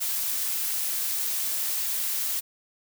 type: noise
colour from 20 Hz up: blue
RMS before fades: -28 dBFS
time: 0-2.41 s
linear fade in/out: 20 ms
effects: none